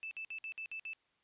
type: tone bursts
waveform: sine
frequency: 2637 Hz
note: E7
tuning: in tune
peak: -40 dBFS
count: 7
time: 0.03-0.933 s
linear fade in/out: 0 ms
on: 81 ms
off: 56 ms
effects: white hiss -75 dBFS RMS until 1.23 s + resampled to 8000 Hz